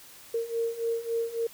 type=beating tone pair; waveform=sine; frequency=458.8 / 462.4 Hz; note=A#4 / A#4; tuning=-28 / -14 cents; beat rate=3.6 Hz; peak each=-32 / -29 dBFS; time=0.34-1.47 s; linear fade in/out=5 ms; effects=white hiss -50 dBFS RMS until 1.53 s